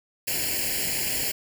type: noise with comb filter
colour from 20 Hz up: white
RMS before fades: -27 dBFS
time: 0.27-1.32 s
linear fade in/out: 10 ms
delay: 0.41 ms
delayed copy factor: +0.9
effects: none